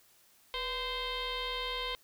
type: tone with frequency modulation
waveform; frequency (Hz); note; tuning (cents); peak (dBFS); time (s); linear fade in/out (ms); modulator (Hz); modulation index
sine; 2088; C7; -4; -32; 0.54-1.95; 0; 532; 3.4
effects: tanh soft clip ceiling -29 dBFS + white hiss -64 dBFS RMS until 2.03 s